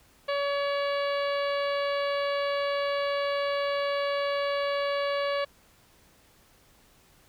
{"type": "harmonic tone", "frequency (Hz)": 566, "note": "C#5", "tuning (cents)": 36, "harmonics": [1, 2, 3, 4, 5, 6, 7, 8], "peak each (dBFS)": [-27, -33, -37, -39, -41, -43, -44, -45], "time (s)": [0.28, 5.45], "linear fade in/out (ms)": 10, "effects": ["pink hiss -60 dBFS RMS until 7.28 s"]}